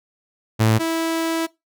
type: tone pair in turn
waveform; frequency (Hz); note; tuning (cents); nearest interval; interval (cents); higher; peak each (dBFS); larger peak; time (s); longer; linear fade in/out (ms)
sawtooth; 110.6 / 327.6; A2 / E4; +9 / -11; octave + perfect fifth; 1880; second; -10 / -16; first; 0.59-0.79 / 0.79-1.47; second; 20
effects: noise-tail reverb RT60 0.2 s tail -21 dB re dry